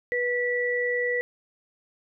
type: tone pair together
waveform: sine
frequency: 488.8 / 1955 Hz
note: B4 / B6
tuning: -18 / -18 cents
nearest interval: 2 octaves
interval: 2400 cents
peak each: -26 dBFS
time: 0.12-1.21 s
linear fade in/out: 0 ms
effects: none